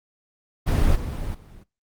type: noise with level steps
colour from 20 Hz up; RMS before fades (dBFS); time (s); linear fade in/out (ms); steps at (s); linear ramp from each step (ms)
brown; -19 / -29 / -44; 0.66-1.64; 20; 0.95 / 1.34; 10
effects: noise-tail reverb RT60 0.2 s tail -20 dB re dry + Opus 24 kbps